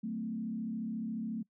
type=tone with frequency modulation; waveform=sine; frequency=222 Hz; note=A3; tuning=16 cents sharp; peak=-34 dBFS; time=0.03-1.43 s; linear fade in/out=10 ms; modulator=34.2 Hz; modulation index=0.85; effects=noise-tail reverb RT60 0.1 s tail -24 dB re dry